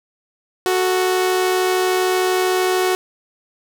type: tone pair together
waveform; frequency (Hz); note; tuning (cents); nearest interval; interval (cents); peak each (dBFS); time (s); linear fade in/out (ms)
sawtooth; 369.8 / 442.9; F#4 / A4; -1 / +11; minor third; 312; -12 / -22; 0.66-2.95; 0
effects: none